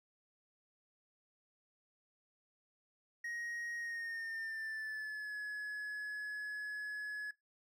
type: tone with pitch glide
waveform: triangle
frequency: 1881 to 1695.3 Hz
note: A#6 to G#6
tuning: +15 to +35 cents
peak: -38 dBFS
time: 3.24-7.31 s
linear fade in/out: 5 ms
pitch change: -180 cents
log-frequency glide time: 3.76-5.35 s
effects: noise-tail reverb RT60 0.2 s tail -23 dB re dry